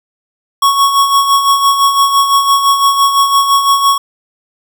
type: tone with tremolo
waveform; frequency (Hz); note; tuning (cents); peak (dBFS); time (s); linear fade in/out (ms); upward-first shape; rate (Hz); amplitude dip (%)
square; 1108.7; C#6; 0; -6; 0.62-3.98; 5; sine; 5.9; 55
effects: none